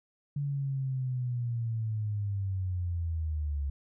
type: linear sweep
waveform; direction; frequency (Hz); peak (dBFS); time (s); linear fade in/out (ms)
sine; down; 144.2 to 69.1; -29; 0.36-3.7; 5
effects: none